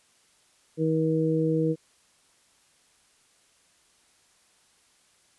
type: harmonic tone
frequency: 159.5 Hz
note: D#3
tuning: 43 cents sharp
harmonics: 1 / 2 / 3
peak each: -26 / -26 / -26 dBFS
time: 0.77-1.76 s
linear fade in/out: 50 ms
effects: white hiss -63 dBFS RMS until 5.38 s + resampled to 24000 Hz